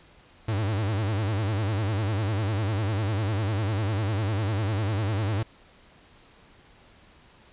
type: tone with vibrato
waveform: 45% pulse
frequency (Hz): 103.83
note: G#2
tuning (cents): 0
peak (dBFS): -24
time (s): 0.48-5.43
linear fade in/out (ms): 5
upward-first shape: sine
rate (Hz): 10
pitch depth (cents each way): 150
effects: pink hiss -55 dBFS RMS until 7.52 s + resampled to 8000 Hz